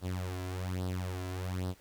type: tone with flanger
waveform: sawtooth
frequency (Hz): 91.8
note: F#2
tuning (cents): -13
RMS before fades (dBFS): -36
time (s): 0.01-1.75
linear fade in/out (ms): 50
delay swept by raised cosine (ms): 0.21 to 3.01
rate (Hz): 1.2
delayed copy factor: +0.75
effects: pink hiss -61 dBFS RMS until 1.8 s